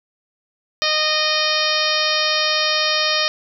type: harmonic tone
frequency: 616 Hz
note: D#5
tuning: 17 cents flat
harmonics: 1 / 2 / 3 / 4 / 5 / 6 / 7 / 8 / 9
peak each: -25 / -25 / -25 / -25 / -25 / -25 / -25 / -25 / -25 dBFS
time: 0.82-3.28 s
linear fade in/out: 0 ms
effects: none

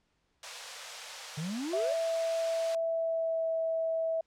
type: high-pass noise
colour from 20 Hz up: white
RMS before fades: -40 dBFS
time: 0.43-2.75 s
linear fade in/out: 2 ms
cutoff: 460 Hz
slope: 96 dB/octave
type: exponential sweep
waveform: triangle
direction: up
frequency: 144.4 to 611 Hz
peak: -31 dBFS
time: 1.37-1.94 s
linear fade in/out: 10 ms
type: tone with pitch glide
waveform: sine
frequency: 659.3 to 651.7 Hz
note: E5 to E5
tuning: 0 to -20 cents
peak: -28 dBFS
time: 1.73-4.21 s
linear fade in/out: 5 ms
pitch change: -20 cents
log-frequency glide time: 2.83-3.48 s
effects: pink hiss -75 dBFS RMS until 4.26 s + low-pass 6000 Hz 12 dB/octave

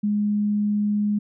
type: tone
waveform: sine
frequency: 207.7 Hz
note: G#3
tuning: in tune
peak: -19 dBFS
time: 0.03-1.19 s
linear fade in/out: 10 ms
effects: none

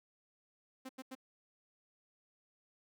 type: tone bursts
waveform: sawtooth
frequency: 261.6 Hz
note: C4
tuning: in tune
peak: -40 dBFS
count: 3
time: 0.85-1.152 s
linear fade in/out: 10 ms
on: 42 ms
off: 88 ms
effects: none

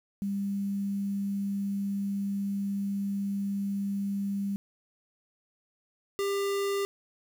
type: tone pair in turn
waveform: sine / square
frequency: 199.1 / 398.2 Hz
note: G3 / G4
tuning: +27 / +27 cents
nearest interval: octave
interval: 1200 cents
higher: second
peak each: -28 dBFS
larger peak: neither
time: 0.22-4.56 / 6.19-6.85 s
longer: first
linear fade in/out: 0 ms
effects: 9-bit

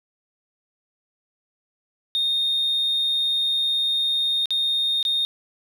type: tone with dropouts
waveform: sine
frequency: 3681 Hz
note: A#7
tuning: 23 cents flat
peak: -18 dBFS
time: 2.15-5.25 s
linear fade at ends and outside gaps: 0 ms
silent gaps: 4.457-4.506 / 5.028-5.051 s
effects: tanh soft clip ceiling -16 dBFS + 8-bit

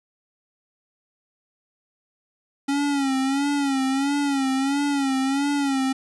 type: tone with vibrato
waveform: square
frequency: 275.5 Hz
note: C#4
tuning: 11 cents flat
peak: -21 dBFS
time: 2.68-5.93 s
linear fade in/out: 10 ms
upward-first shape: sine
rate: 1.5 Hz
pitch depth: 73 cents each way
effects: resampled to 24000 Hz + 10-bit

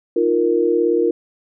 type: chord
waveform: sine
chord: Eb suspended second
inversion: none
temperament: equal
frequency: 311.1 / 349.2 / 466.2 Hz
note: Eb4 / F4 / Bb4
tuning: 0 / 0 / 0 cents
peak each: -22 / -17 / -17 dBFS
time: 0.16-1.11 s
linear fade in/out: 5 ms
effects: none

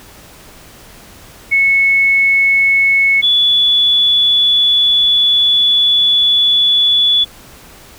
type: tone pair in turn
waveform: sine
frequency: 2200 / 3433 Hz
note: C#7 / A7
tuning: -14 / -43 cents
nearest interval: minor sixth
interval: 771 cents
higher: second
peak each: -8 dBFS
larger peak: neither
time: 1.51-3.22 / 3.22-7.25 s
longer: second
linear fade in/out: 20 ms
effects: pink hiss -39 dBFS RMS until 7.98 s

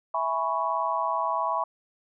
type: chord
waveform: sine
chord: C# minor seventh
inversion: first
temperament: equal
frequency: 659.3 / 830.6 / 987.8 / 1108.7 Hz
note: E5 / G#5 / B5 / C#6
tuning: 0 / 0 / 0 / 0 cents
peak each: -31 / -32 / -28 / -29 dBFS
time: 0.14-1.64 s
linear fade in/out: 5 ms
effects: none

